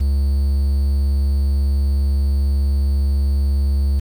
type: tone with quantisation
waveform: triangle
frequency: 69.4 Hz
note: C#2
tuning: 3 cents sharp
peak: -12 dBFS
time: 0-4 s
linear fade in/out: 10 ms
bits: 7
effects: none